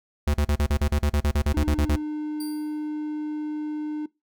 square tone bursts, 73.42 Hz, D2, in tune, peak -20 dBFS, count 16, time 0.27-1.96 s, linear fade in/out 5 ms, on 70 ms, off 38 ms
triangle tone, 302.8 Hz, D#4, 47 cents flat, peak -25 dBFS, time 1.54-4.06 s, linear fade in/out 5 ms
15% pulse tone with exponential decay, 4699 Hz, D8, in tune, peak -29 dBFS, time 2.4-2.91 s, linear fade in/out 5 ms, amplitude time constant 110 ms
effects noise-tail reverb RT60 0.2 s tail -21 dB re dry

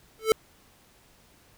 square tone with exponential growth, 440 Hz, A4, in tune, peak -14 dBFS, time 0.19-0.32 s, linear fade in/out 1 ms, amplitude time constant 27 ms, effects pink hiss -59 dBFS RMS until 1.57 s

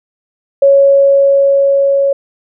sine tone with level ramp, 554.4 Hz, C#5, in tune, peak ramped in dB -3 to -8 dBFS, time 0.62-2.13 s, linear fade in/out 5 ms, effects none

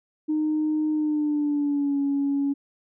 sine tone with pitch glide, 307.5 to 280.4 Hz, D#4 to C#4, -20 to +20 cents, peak -20 dBFS, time 0.28-2.54 s, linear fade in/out 20 ms, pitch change -160 cents, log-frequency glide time 0.91-1.99 s, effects tanh soft clip ceiling -17 dBFS

